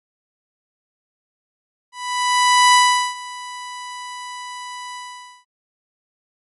sawtooth tone with ADSR envelope, 990 Hz, B5, 4 cents sharp, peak -5 dBFS, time 1.92-5.45 s, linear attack 820 ms, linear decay 400 ms, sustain -21 dB, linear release 500 ms, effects MP3 48 kbps

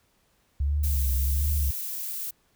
sine tone with vibrato, 69.3 Hz, C#2, in tune, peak -22 dBFS, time 0.6-1.71 s, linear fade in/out 5 ms, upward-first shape triangle, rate 1.4 Hz, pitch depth 120 cents each way
violet noise, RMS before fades -33 dBFS, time 0.83-2.31 s, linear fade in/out 10 ms
effects pink hiss -67 dBFS RMS until 2.55 s

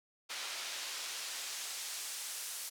pink noise with band-pass filter sweep, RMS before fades -42 dBFS, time 0.29-2.7 s, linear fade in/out 20 ms, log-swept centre 3600 to 9300 Hz, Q 0.71, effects high-pass 400 Hz 12 dB/octave

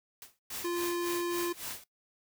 white noise with exponential decay, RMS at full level -44 dBFS, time 0.22-0.39 s, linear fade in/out 1 ms, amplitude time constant 36 ms
white noise with tremolo, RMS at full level -38 dBFS, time 0.5-1.84 s, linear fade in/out 5 ms, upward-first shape sine, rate 3.6 Hz, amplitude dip 85%
square tone, 347.3 Hz, F4, 10 cents flat, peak -31 dBFS, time 0.64-1.53 s, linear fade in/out 10 ms
effects noise-tail reverb RT60 0.1 s tail -17 dB re dry

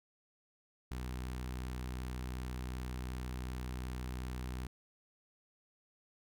sawtooth tone with notch filter, 62.7 Hz, B1, 27 cents sharp, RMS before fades -41 dBFS, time 0.91-4.67 s, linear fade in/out 5 ms, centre 560 Hz, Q 1.9, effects none

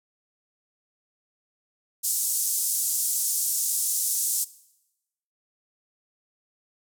pink band-pass noise, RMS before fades -26 dBFS, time 2.03-4.45 s, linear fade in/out 20 ms, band 6800 to 14000 Hz, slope 24 dB/octave, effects noise-tail reverb RT60 0.9 s tail -19 dB re dry

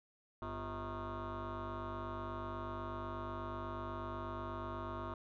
sine tone with frequency modulation, 493.9 Hz, B4, in tune, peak -37 dBFS, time 0.42-5.14 s, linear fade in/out 2 ms, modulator 148 Hz, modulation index 5.3, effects tanh soft clip ceiling -39 dBFS

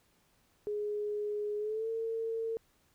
sine tone with pitch glide, 417 to 452.1 Hz, G#4 to A4, +7 to +47 cents, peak -32 dBFS, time 0.67-2.57 s, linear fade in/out 0 ms, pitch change +140 cents, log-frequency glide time 1.58-1.89 s, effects pink hiss -70 dBFS RMS until 2.94 s

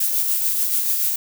violet noise with tremolo, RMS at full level -19 dBFS, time 0-1.16 s, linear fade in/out 5 ms, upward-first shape sine, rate 6.9 Hz, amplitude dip 35%, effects none

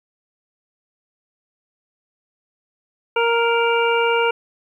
harmonic tone, 466.2 Hz, A#4, in tune, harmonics 1 / 2 / 3 / 5 / 6, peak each -18 / -21 / -23 / -25 / -26 dBFS, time 3.16-4.31 s, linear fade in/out 5 ms, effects 9-bit

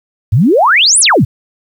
sine exponential two-way sweep, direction up then down, 92.2 to 11000 to 92.2 Hz, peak -5 dBFS, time 0.32-1.25 s, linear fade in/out 10 ms, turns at 1 s, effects 7-bit

